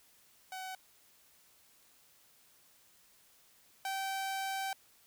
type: tone pair in turn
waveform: sawtooth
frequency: 753 / 774.2 Hz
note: F#5 / G5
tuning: +30 / -22 cents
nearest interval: unison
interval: 48 cents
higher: second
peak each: -37 / -31 dBFS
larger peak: second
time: 0.52-0.75 / 3.85-4.73 s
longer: second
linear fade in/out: 2 ms
effects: white hiss -65 dBFS RMS until 5.06 s